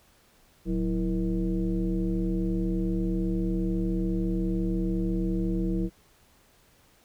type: tone with frequency modulation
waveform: sine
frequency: 183.1 Hz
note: F#3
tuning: 18 cents flat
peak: -24 dBFS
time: 0.65-5.9 s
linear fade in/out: 50 ms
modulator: 146 Hz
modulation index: 1.3
effects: pink hiss -61 dBFS RMS until 7.04 s